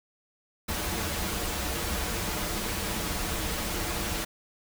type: noise with comb filter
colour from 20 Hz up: pink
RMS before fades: -31 dBFS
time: 0.68-4.25 s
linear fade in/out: 10 ms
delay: 7.6 ms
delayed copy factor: -0.6
effects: none